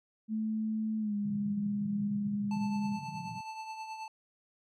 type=tone with pitch glide; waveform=sine; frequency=218.2 to 204.8 Hz; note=A3 to G#3; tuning=-14 to -24 cents; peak=-30 dBFS; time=0.28-3 s; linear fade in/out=50 ms; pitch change=-110 cents; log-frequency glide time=0.99-1.15 s
type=band-pass noise; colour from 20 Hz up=white; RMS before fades=-44 dBFS; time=1.24-3.41 s; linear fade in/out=5 ms; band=120 to 190 Hz; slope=48 dB/octave
type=tone with tremolo; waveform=square; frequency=880 Hz; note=A5; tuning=in tune; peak=-38 dBFS; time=2.51-4.08 s; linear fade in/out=2 ms; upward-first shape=triangle; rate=9.4 Hz; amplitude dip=55%
effects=low-pass 6000 Hz 12 dB/octave